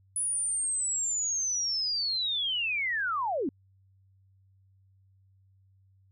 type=linear sweep; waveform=sine; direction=down; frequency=9956 to 233.1 Hz; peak=-27 dBFS; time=0.16-3.49 s; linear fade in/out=2 ms; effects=added 96 Hz sine -60 dBFS peak until 6.11 s